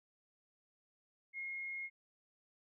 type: tone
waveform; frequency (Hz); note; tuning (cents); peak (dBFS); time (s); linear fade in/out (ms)
sine; 2150; C7; +47; -40; 1.33-1.9; 50
effects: none